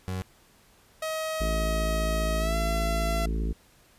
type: tone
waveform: 30% pulse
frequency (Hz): 93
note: F#2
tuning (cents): +9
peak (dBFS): -27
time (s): 0.08-0.22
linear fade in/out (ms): 0
type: tone with pitch glide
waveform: sawtooth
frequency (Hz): 634 to 675.6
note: D#5 to E5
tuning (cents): +32 to +42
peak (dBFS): -25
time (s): 1.02-3.26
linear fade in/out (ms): 5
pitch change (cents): +110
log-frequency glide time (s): 2.39-2.56
type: harmonic tone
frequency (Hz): 55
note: A1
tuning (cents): 0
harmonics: 1 / 3 / 4 / 5 / 6 / 7 / 8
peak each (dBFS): -26 / -36 / -38 / -40 / -42 / -43 / -44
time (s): 1.4-3.53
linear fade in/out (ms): 10
effects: pink hiss -59 dBFS RMS until 3.98 s + resampled to 32000 Hz